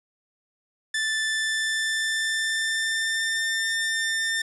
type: tone with pitch glide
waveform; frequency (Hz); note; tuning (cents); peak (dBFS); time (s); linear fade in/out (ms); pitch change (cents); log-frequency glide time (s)
sawtooth; 1760 to 1799.1; A6 to A6; 0 to +38; -20; 0.94-4.42; 5; +38; 1.24-3.46
effects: resampled to 24000 Hz + 9-bit